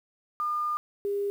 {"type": "tone pair in turn", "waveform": "sine", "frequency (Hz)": [1209, 403.5], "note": ["D6", "G#4"], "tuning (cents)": [50, -50], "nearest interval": "octave + perfect fifth", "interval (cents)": 1900, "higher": "first", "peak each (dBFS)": -26, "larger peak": "neither", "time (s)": [[0.4, 0.77], [1.05, 1.3]], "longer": "first", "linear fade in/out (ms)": 0, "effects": ["9-bit"]}